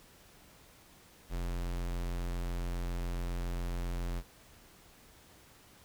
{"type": "tone", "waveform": "square", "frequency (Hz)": 43.65, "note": "F1", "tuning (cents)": 0, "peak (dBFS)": -34, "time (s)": [1.29, 4.23], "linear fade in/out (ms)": 50, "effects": ["pink hiss -59 dBFS RMS until 5.84 s"]}